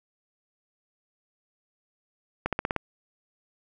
accelerating click train, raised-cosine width 0.5 ms, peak -11 dBFS, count 6, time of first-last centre 2.46-2.763 s, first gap 67 ms, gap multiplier 0.95, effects none

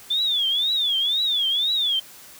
sine tone with vibrato, 3496 Hz, A7, 12 cents flat, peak -19 dBFS, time 0.1-2 s, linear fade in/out 10 ms, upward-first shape triangle, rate 2 Hz, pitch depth 210 cents each way, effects white hiss -45 dBFS RMS until 2.39 s

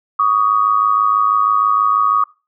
sine tone pair together, 1131.8 / 1238 Hz, C#6 / D#6, +36 / -9 cents, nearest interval major second, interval 155 cents, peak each -14 dBFS, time 0.19-2.24 s, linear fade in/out 5 ms, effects noise-tail reverb RT60 0.3 s tail -22 dB re dry

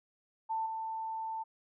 sine tone with level steps, 890 Hz, A5, 20 cents sharp, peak -31 / -35 dBFS, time 0.49-1.44 s, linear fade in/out 20 ms, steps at 0.66 s, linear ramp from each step 2 ms, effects none

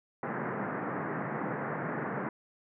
pink band-pass noise, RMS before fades -35 dBFS, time 0.23-2.29 s, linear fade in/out 2 ms, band 130 to 1900 Hz, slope 48 dB/octave, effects none

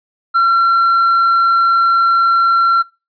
sine tone with tanh clipping, 1362 Hz, F6, 44 cents flat, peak -9 dBFS, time 0.34-2.83 s, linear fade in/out 20 ms, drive 2 dB, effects noise-tail reverb RT60 0.3 s tail -25 dB re dry + resampled to 11025 Hz

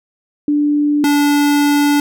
sine / square tone pair in turn, 293.7 / 289.8 Hz, D4 / D4, 0 / -23 cents, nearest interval unison, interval 23 cents, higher first, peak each -11 dBFS, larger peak neither, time 0.48-1.04 / 1.04-2 s, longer second, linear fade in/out 2 ms, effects none

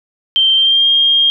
sine tone with pitch glide, 3136 to 3222 Hz, G7 to G7, 0 to +47 cents, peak -8 dBFS, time 0.36-1.3 s, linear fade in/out 0 ms, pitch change +47 cents, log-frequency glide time 0.55-0.88 s, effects none

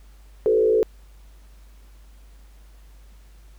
sine tone with frequency modulation, 438.6 Hz, A4, 6 cents flat, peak -15 dBFS, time 0.46-0.83 s, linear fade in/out 0 ms, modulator 55.9 Hz, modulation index 0.94, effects added 50 Hz sine -45 dBFS peak until 3.58 s + pink hiss -59 dBFS RMS until 3.58 s

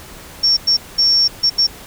sine tone bursts at uneven times, 5480 Hz, F8, 34 cents flat, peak -10 dBFS, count 5, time 0.43-0.57 / 0.67-0.77 / 0.98-1.28 / 1.43-1.5 / 1.58-1.67 s, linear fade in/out 10 ms, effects pink hiss -37 dBFS RMS until 1.86 s

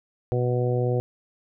harmonic tone, 123.47 Hz, B2, in tune, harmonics 1 / 2 / 3 / 4 / 5 / 6, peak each -23 / -35 / -28 / -27 / -36 / -36 dBFS, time 0.32-1 s, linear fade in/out 0 ms, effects none

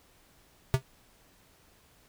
square tone with exponential decay, 131.4 Hz, C3, 8 cents sharp, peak -17 dBFS, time 0.74-0.82 s, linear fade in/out 0 ms, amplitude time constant 16 ms, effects pink hiss -62 dBFS RMS until 2.08 s

